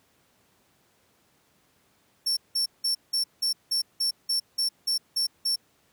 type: tone bursts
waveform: 40% pulse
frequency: 5440 Hz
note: F8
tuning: 46 cents flat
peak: -22 dBFS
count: 12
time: 2.26-5.56 s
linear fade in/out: 10 ms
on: 110 ms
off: 180 ms
effects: pink hiss -65 dBFS RMS until 5.92 s + high-pass 100 Hz 12 dB/octave